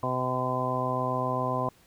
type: harmonic tone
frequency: 127.5 Hz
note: C3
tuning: 44 cents flat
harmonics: 1 / 2 / 3 / 4 / 5 / 6 / 7 / 8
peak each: -33 / -35 / -38 / -35 / -33 / -36 / -42 / -30 dBFS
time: 0.03-1.69 s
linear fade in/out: 2 ms
effects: pink hiss -60 dBFS RMS until 1.86 s